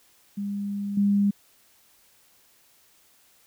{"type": "tone with level steps", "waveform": "sine", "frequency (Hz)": 201.7, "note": "G3", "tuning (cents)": 50, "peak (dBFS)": [-27, -18], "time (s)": [0.37, 1.31], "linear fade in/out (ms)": 10, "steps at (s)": 0.97, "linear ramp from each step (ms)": 5, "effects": ["white hiss -60 dBFS RMS until 3.46 s"]}